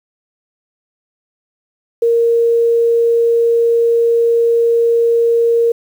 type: tone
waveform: sine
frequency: 465.4 Hz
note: A#4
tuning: 3 cents flat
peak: -9 dBFS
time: 2.02-5.72 s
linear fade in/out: 5 ms
effects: 7-bit